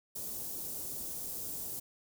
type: band-stop noise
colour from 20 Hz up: white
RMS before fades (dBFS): -40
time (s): 0.15-1.8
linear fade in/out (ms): 10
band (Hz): 520 to 7800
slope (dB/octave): 12
effects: none